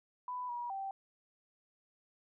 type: tone with pitch steps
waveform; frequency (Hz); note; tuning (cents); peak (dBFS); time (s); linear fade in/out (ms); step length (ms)
sine; 995 / 961 / 779; B5 / B5 / G5; +13 / -48 / -11; -37; 0.28-0.91; 2; 210
effects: none